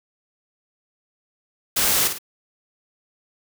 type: noise with echo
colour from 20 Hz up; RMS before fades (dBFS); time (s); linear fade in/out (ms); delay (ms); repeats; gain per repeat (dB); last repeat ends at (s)
white; -20; 1.76-2.08; 10; 53; 2; -7; 2.186
effects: none